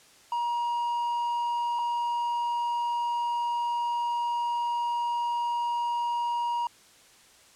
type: tone pair in turn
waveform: triangle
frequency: 950 / 950 Hz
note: A#5 / A#5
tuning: +33 / +33 cents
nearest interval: unison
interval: 0 cents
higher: neither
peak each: -24 dBFS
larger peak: neither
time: 0.32-1.79 / 1.79-6.67 s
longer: second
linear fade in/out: 2 ms
effects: white hiss -56 dBFS RMS until 7.55 s + low-pass 9000 Hz 12 dB/octave